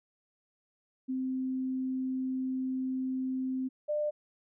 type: tone pair in turn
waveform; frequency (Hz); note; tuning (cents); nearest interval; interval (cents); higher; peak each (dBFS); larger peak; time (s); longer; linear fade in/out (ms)
sine; 259.9 / 598.1; C4 / D5; -11 / +31; octave + major second; 1442; second; -30 / -28; second; 1.08-3.69 / 3.88-4.11; first; 20
effects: none